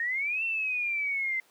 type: exponential two-way sweep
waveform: sine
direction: up then down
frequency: 1826 to 2718 to 2059 Hz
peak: -27 dBFS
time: 0-1.4 s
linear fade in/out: 2 ms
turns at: 0.44 s
effects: pink hiss -62 dBFS RMS until 1.5 s + high-pass 400 Hz 12 dB/octave